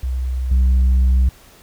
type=tone with level steps; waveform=sine; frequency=63.8 Hz; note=C2; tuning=43 cents flat; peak=-18 / -8 dBFS; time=0.03-1.29 s; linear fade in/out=5 ms; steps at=0.51 s; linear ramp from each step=5 ms; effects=tanh soft clip ceiling -10 dBFS + pink hiss -47 dBFS RMS until 1.62 s